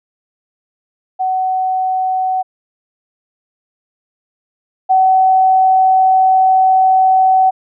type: tone pair in turn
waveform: sine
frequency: 750 / 755.7 Hz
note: F#5 / F#5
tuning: +23 / +36 cents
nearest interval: unison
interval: 13 cents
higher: second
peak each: -13 / -7 dBFS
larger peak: second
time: 1.19-2.43 / 4.89-7.51 s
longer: second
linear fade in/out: 20 ms
effects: none